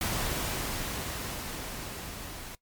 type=noise with level ramp; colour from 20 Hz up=pink; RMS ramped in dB=-30 to -42 dBFS; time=0.01-2.55 s; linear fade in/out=2 ms; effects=noise-tail reverb RT60 0.1 s tail -19 dB re dry + MP3 96 kbps